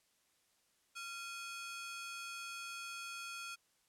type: ring-modulated tone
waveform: sawtooth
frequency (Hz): 1938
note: B6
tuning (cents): -33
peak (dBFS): -37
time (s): 0.95-3.56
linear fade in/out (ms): 20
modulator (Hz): 557
effects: white hiss -75 dBFS RMS until 3.88 s + low-pass 11000 Hz 12 dB/octave